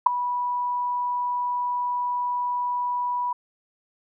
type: tone with ADSR envelope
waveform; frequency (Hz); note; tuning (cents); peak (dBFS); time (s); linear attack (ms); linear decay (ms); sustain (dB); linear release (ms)
sine; 980; B5; -14; -6; 0.06-3.33; 8; 4; -17; 6
effects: none